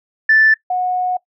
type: tone pair in turn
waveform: sine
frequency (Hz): 1760 / 730.2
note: A6 / F#5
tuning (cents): 0 / -23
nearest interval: octave + minor third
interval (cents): 1523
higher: first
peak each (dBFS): -7 / -15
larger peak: first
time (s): 0.29-0.54 / 0.7-1.17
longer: second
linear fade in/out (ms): 5
effects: noise-tail reverb RT60 0.1 s tail -21 dB re dry + tanh soft clip ceiling -3 dBFS